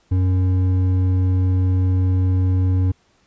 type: tone with hard clipping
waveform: sine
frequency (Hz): 92.5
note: F#2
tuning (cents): 0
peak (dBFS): -16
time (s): 0.11-2.92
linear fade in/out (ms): 10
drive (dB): 7
effects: pink hiss -60 dBFS RMS until 3.26 s + resampled to 16000 Hz